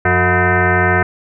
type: tone with frequency modulation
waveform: sine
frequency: 723 Hz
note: F#5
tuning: 40 cents flat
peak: -10 dBFS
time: 0.05-1.03 s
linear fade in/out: 5 ms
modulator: 272 Hz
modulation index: 4.4
effects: none